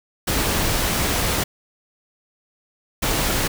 pink noise bursts at uneven times, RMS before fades -21 dBFS, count 2, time 0.27-1.44 / 3.02-3.48 s, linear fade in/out 10 ms, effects none

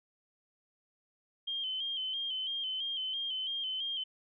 sine tone with vibrato, 3132 Hz, G7, 2 cents flat, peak -33 dBFS, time 1.47-4.04 s, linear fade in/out 10 ms, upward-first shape square, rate 3 Hz, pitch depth 44 cents each way, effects none

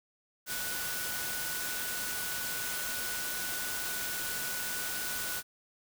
sine tone in noise, 1478 Hz, F#6, 2 cents flat, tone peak -40 dBFS, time 0.46-5.43 s, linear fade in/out 50 ms, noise white, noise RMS -36 dBFS, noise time 0.46-5.43 s, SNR -7 dB, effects none

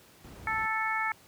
brown noise, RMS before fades -42 dBFS, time 0.24-0.66 s, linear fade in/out 5 ms
harmonic tone, 440 Hz, A4, in tune, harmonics 2 / 3 / 4 / 5, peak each -33 / -33 / -33 / -33 dBFS, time 0.47-1.12 s, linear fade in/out 2 ms
effects pink hiss -57 dBFS RMS until 1.27 s + high-pass 80 Hz 12 dB/octave

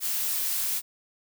blue noise, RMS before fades -28 dBFS, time 0-0.82 s, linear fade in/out 50 ms, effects none

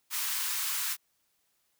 white high-pass noise, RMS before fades -32 dBFS, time 0.1-0.97 s, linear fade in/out 50 ms, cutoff 930 Hz, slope 48 dB/octave, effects white hiss -74 dBFS RMS until 1.79 s

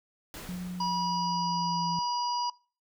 pink noise with exponential decay, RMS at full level -41 dBFS, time 0.34-2 s, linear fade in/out 1 ms, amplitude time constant 360 ms
sine tone with pitch glide, 179.9 to 170.49 Hz, F#3 to F3, -48 to -41 cents, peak -33 dBFS, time 0.49-1.99 s, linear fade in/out 0 ms, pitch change -93 cents, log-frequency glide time 0.77-1.88 s
harmonic tone, 970 Hz, B5, 31 cents flat, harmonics 1 / 3 / 5 / 6, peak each -28 / -45 / -35 / -46 dBFS, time 0.8-2.5 s, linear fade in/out 5 ms
effects noise-tail reverb RT60 0.4 s tail -24 dB re dry

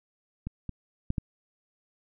clicks, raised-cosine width 5 ms, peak -21 / -22 / -15 / -16 dBFS, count 4, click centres 0.47 / 0.693 / 1.104 / 1.182 s, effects none

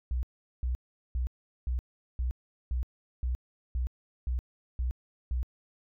sine tone bursts, 62.1 Hz, B1, 10 cents sharp, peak -26 dBFS, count 11, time 0.11-5.43 s, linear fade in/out 0 ms, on 120 ms, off 400 ms, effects tanh soft clip ceiling -23 dBFS

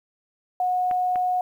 sine tone, 729 Hz, F#5, 26 cents flat, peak -20 dBFS, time 0.6-1.41 s, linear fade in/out 2 ms
clicks, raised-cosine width 0.5 ms, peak -20 dBFS, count 2, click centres 0.912 / 1.158 s
effects 9-bit

